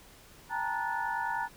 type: tone cluster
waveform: sine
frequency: 798 / 895 / 945 / 1464 / 1743 Hz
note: G5 / A5 / A#5 / F#6 / A6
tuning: +31 / +29 / +23 / -19 / -17 cents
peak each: -40 / -35 / -34 / -37 / -39 dBFS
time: 0.49-1.49 s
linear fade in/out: 50 ms
effects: pink hiss -55 dBFS RMS until 1.56 s